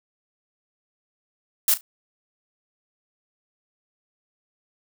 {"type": "noise with echo", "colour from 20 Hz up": "blue", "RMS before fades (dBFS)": -18, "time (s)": [1.68, 1.74], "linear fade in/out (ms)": 2, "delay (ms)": 35, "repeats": 2, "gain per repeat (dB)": -15, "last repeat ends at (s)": 1.81, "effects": []}